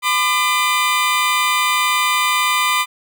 20% pulse tone pair together, 1009.1 / 1200 Hz, B5 / D6, +37 / +37 cents, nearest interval minor third, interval 300 cents, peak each -13 / -12 dBFS, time 0.02-2.86 s, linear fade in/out 50 ms, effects none

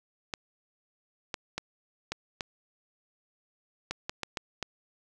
clicks, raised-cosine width 0.2 ms, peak -15 dBFS, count 10, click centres 0.338 / 1.342 / 1.58 / 2.12 / 2.408 / 3.91 / 4.095 / 4.233 / 4.372 / 4.627 s, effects none

